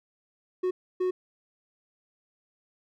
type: tone bursts at uneven times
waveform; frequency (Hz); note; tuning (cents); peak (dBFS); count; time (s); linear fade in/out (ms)
triangle; 367.1; F#4; -14; -22; 2; 0.63-0.71 / 1-1.11; 10
effects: none